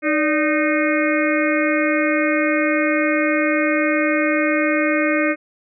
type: harmonic tone with a mistuned harmonic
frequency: 307.9 Hz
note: D#4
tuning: 18 cents flat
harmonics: 1 / 2 / 4 / 5 / 6 / 7 / 8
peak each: -19 / -21 / -27 / -26 / -27 / -24 / -28 dBFS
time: 0.02-5.36 s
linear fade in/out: 50 ms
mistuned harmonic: 2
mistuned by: -83 cents
effects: none